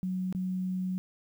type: tone with dropouts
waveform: sine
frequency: 185 Hz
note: F#3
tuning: in tune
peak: -29 dBFS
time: 0.03-0.98 s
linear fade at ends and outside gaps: 0 ms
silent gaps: 0.326-0.349 s
effects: 10-bit